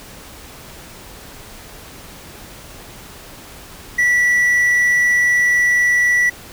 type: tone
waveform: triangle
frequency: 1954 Hz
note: B6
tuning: 19 cents flat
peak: -10 dBFS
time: 3.98-6.3 s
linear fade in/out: 10 ms
effects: pink hiss -38 dBFS RMS until 6.52 s